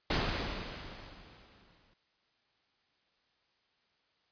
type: noise with exponential decay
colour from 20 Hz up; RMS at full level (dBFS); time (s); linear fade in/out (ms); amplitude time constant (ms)
pink; -29; 0.1-1.94; 5; 400
effects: white hiss -74 dBFS RMS until 4.31 s + resampled to 11025 Hz